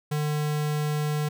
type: tone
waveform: square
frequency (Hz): 150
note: D3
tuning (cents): +37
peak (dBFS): -25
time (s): 0.11-1.29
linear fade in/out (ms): 10
effects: none